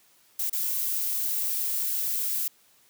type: noise with dropouts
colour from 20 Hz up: violet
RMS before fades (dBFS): -28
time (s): 0.39-2.48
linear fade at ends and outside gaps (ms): 5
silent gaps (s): 0.498-0.528
effects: white hiss -61 dBFS RMS until 2.89 s + high-pass 80 Hz 12 dB/octave